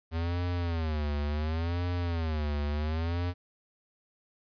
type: tone with vibrato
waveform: square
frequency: 80.4 Hz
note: E2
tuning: 43 cents flat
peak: -29 dBFS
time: 0.11-3.34 s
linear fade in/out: 50 ms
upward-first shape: sine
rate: 0.7 Hz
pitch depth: 170 cents each way
effects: resampled to 11025 Hz + 11-bit